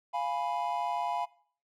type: chord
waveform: triangle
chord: F diminished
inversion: none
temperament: equal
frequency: 698.5 / 830.6 / 987.8 Hz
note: F5 / Ab5 / Cb6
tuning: 0 / 0 / 0 cents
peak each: -32 dBFS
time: 0.13-1.26 s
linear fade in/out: 20 ms
effects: noise-tail reverb RT60 0.5 s tail -20 dB re dry